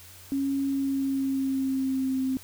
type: tone with pitch glide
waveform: sine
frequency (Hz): 274.8 to 262.2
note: C#4 to C4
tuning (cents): -15 to +4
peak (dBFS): -24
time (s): 0.32-2.37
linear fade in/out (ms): 0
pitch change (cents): -81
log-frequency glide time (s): 0.65-2.22
effects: added 90 Hz sine -52 dBFS peak until 2.43 s + white hiss -49 dBFS RMS until 2.43 s